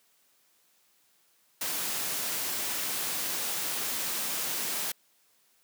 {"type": "noise", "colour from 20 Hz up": "white", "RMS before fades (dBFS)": -32, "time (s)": [1.61, 4.92], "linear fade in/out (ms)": 5, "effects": ["white hiss -67 dBFS RMS until 5.63 s", "high-pass 150 Hz 12 dB/octave"]}